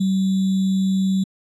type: tone with sample-and-hold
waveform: sine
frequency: 191 Hz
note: G3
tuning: 45 cents flat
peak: -16 dBFS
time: 0-1.24 s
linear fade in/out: 10 ms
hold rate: 3675 Hz
effects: resampled to 24000 Hz